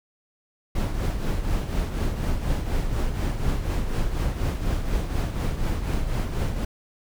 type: noise with tremolo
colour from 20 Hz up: brown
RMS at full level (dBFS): -22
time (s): 0.75-6.65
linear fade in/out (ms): 5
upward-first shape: triangle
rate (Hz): 4.1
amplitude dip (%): 60
effects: none